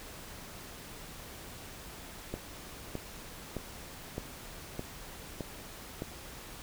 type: click train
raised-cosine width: 2 ms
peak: -22 dBFS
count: 7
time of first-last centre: 2.34-6.021 s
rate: 1.63 Hz
effects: pink hiss -47 dBFS RMS until 6.62 s